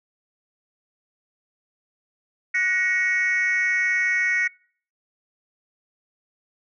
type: tone cluster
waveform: sine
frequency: 1470 / 1894 / 2213 Hz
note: F#6 / A#6 / C#7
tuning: -12 / +27 / -3 cents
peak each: -28 / -20 / -21 dBFS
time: 2.54-4.48 s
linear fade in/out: 10 ms
effects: noise-tail reverb RT60 0.5 s tail -25 dB re dry + tanh soft clip ceiling -15 dBFS